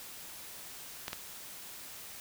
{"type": "clicks", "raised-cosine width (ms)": 0.2, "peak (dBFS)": [-18, -19], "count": 2, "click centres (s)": [1.081, 1.131], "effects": ["white hiss -47 dBFS RMS until 2.2 s"]}